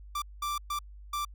45% pulse tone bursts at uneven times, 1174.7 Hz, D6, in tune, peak -30 dBFS, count 4, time 0.15-0.22 / 0.42-0.58 / 0.7-0.79 / 1.13-1.25 s, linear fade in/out 5 ms, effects added 50 Hz sine -45 dBFS peak until 1.34 s

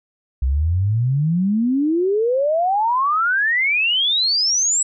sine exponential sweep, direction up, 62 to 7902 Hz, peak -15 dBFS, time 0.42-4.83 s, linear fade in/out 5 ms, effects none

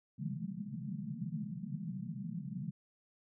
white band-pass noise, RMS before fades -41 dBFS, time 0.18-2.71 s, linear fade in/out 10 ms, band 130 to 220 Hz, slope 96 dB/octave, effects none

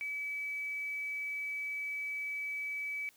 sine tone with quantisation, 2291 Hz, D7, 44 cents flat, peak -35 dBFS, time 0.01-3.09 s, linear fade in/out 0 ms, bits 10, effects white hiss -65 dBFS RMS until 3.16 s

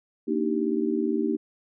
sine chord, Eb major seventh, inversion second, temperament just, 233.3 / 291.7 / 311.1 / 388.9 Hz, Bb3 / D4 / Eb4 / G4, +2 / -12 / 0 / -14 cents, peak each -28 / -31 / -27 / -28 dBFS, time 0.27-1.37 s, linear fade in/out 20 ms, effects none

